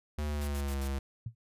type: tone with pitch glide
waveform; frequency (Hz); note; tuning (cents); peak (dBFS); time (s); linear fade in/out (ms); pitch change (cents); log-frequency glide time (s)
square; 74.5 to 68.32; D2 to C#2; +25 to -25; -32; 0.18-0.99; 5; -150; 0.28-0.81
type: noise bursts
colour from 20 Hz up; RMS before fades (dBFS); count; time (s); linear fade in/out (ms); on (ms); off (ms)
white; -46; 4; 0.41-0.878; 5; 66; 68
type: tone with exponential decay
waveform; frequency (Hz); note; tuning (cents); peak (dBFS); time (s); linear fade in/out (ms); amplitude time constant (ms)
sine; 114.9; A#2; -25; -31; 1.26-1.35; 5; 19
effects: resampled to 32000 Hz